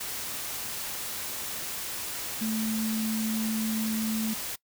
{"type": "tone in noise", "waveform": "sine", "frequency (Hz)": 220, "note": "A3", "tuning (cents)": 0, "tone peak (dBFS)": -27, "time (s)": [2.41, 4.34], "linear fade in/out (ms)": 10, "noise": "white", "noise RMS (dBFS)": -35, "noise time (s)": [0, 4.56], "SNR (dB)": 5, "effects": ["noise-tail reverb RT60 0.1 s tail -22 dB re dry"]}